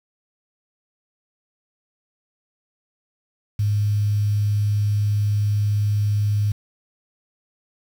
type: tone with quantisation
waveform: sine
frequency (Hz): 103.83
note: G#2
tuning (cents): 0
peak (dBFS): -17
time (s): 3.59-6.52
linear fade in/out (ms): 5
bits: 7
effects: none